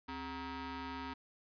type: ring-modulated tone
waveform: sawtooth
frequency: 338 Hz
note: E4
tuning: 43 cents sharp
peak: -34 dBFS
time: 0.08-1.14 s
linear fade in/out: 10 ms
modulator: 602 Hz
effects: resampled to 11025 Hz